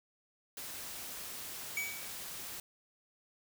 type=noise; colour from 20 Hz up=white; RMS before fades=-44 dBFS; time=0.57-2.6 s; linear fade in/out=2 ms
type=tone with exponential decay; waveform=square; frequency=2275 Hz; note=C#7; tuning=44 cents sharp; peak=-32 dBFS; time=1.77-2.23 s; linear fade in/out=2 ms; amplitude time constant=100 ms
effects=none